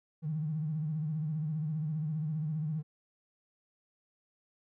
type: tone with vibrato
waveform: triangle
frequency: 154.6 Hz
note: D#3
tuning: 11 cents flat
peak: -27 dBFS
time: 0.22-2.83 s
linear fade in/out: 50 ms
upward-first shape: sine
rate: 15 Hz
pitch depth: 85 cents each way
effects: tanh soft clip ceiling -29 dBFS

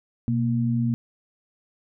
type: tone pair together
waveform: sine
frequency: 123.48 / 233.1 Hz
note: B2 / A#3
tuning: 0 / 0 cents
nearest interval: major seventh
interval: 1100 cents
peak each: -23 dBFS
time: 0.28-0.94 s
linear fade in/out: 0 ms
effects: none

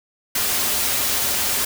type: noise with comb filter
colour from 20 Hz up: white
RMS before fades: -21 dBFS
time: 0.35-1.65 s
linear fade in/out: 5 ms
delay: 6.1 ms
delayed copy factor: -0.5
effects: none

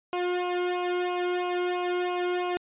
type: tone with flanger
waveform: sawtooth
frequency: 357.2 Hz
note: F4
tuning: 39 cents sharp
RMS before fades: -28 dBFS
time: 0.13-2.57 s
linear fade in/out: 0 ms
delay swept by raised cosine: 0.54 to 1.16 ms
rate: 3 Hz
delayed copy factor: -0.85
effects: resampled to 8000 Hz

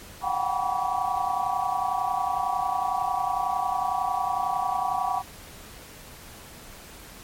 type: tone cluster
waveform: sine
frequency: 724 / 755 / 786 / 973 / 1139 Hz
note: F#5 / F#5 / G5 / B5 / C#6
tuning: -38 / +35 / +4 / -26 / +47 cents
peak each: -30 dBFS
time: 0.21-5.23 s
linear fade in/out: 50 ms
effects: pink hiss -45 dBFS RMS until 7.23 s + MP3 64 kbps

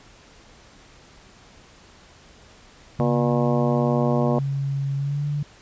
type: tone with pitch glide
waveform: sine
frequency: 138.4 to 146.04 Hz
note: C#3 to D3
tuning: -2 to -9 cents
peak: -22 dBFS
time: 2.99-5.43 s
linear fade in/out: 5 ms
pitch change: +93 cents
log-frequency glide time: 4.96-5.25 s
type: harmonic tone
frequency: 120 Hz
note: B2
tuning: 49 cents flat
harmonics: 2 / 3 / 4 / 5 / 6 / 7 / 8 / 9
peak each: -23 / -28 / -27 / -26 / -31 / -34 / -35 / -34 dBFS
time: 3-4.39 s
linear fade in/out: 0 ms
effects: pink hiss -50 dBFS RMS until 5.61 s + resampled to 16000 Hz

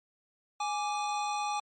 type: tone pair together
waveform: square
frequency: 830.6 / 1174.6 Hz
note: G#5 / D6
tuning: 0 / 0 cents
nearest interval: tritone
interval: 600 cents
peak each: -32 / -37 dBFS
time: 0.6-1.6 s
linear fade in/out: 5 ms
effects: MP3 32 kbps

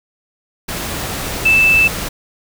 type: tone in noise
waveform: sine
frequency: 2639 Hz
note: E7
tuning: 1 cent sharp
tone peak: -8 dBFS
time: 1.45-1.88 s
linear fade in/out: 10 ms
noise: pink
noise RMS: -23 dBFS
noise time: 0.68-2.09 s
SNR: +12 dB
effects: none

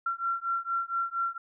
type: beating tone pair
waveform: sine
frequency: 1363 / 1367.3 Hz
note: F6 / F6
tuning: -43 / -37 cents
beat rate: 4.3 Hz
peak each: -31 dBFS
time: 0.06-1.38 s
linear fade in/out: 5 ms
effects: none

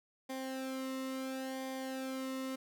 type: tone with flanger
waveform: sawtooth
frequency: 263.3 Hz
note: C4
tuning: 11 cents sharp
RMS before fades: -40 dBFS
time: 0.29-2.56 s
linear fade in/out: 10 ms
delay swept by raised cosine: 0.73 to 1.25 ms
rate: 0.72 Hz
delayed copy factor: -0.7
effects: none

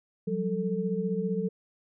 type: tone cluster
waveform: sine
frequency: 178 / 193.2 / 443.2 Hz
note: F3 / G3 / A4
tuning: +33 / -25 / +13 cents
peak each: -31 dBFS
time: 0.27-1.49 s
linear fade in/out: 10 ms
effects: none

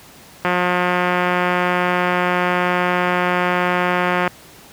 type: click train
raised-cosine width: 0.5 ms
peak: -3 dBFS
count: 686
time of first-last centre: 0.45-4.277 s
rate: 179 Hz
effects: pink hiss -43 dBFS RMS until 4.72 s + high-pass 80 Hz 12 dB/octave

